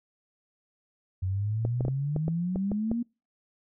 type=exponential sweep; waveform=sine; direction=up; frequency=91.2 to 241.4 Hz; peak=-26 dBFS; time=1.22-3.03 s; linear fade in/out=10 ms
type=clicks; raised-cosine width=2 ms; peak=-18 dBFS; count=9; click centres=1.651 / 1.808 / 1.851 / 1.882 / 2.163 / 2.281 / 2.559 / 2.717 / 2.915 s
effects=noise-tail reverb RT60 0.3 s tail -26 dB re dry